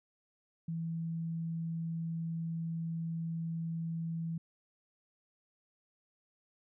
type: tone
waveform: sine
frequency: 164.81 Hz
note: E3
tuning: in tune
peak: -34 dBFS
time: 0.68-4.38 s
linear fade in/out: 5 ms
effects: none